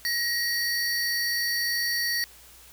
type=tone pair together; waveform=square; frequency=1900 / 4519 Hz; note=A#6 / C#8; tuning=+33 / +33 cents; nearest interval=octave + minor third; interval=1500 cents; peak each=-28 dBFS; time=0.05-2.24 s; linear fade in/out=0 ms; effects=added 60 Hz sine -57 dBFS peak until 2.72 s + white hiss -51 dBFS RMS until 2.72 s